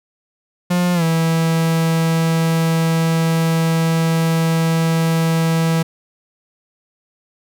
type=tone with pitch glide; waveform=45% pulse; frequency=177.3 to 163.53 Hz; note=F3 to E3; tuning=+26 to -14 cents; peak=-14 dBFS; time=0.7-5.83 s; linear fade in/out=10 ms; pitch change=-140 cents; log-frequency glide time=0.94-1.03 s; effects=none